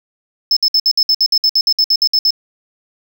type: tone bursts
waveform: triangle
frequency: 5240 Hz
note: E8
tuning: 11 cents flat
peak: -8 dBFS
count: 16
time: 0.51-2.306 s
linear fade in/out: 2 ms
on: 56 ms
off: 60 ms
effects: none